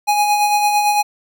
square tone with tremolo, 830.6 Hz, G#5, in tune, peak -12 dBFS, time 0.07-1.03 s, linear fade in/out 20 ms, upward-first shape sine, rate 8.9 Hz, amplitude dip 40%, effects none

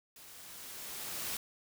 white noise with level ramp, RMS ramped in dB -54 to -37 dBFS, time 0.16-1.37 s, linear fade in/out 2 ms, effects none

